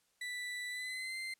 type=tone with pitch glide; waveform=35% pulse; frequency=1975.5 to 2081 Hz; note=B6 to C7; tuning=0 to -10 cents; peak=-37 dBFS; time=0.21-1.34 s; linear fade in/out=5 ms; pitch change=+90 cents; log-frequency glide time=0.69-1.17 s; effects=white hiss -75 dBFS RMS until 1.39 s + low-pass 11000 Hz 12 dB/octave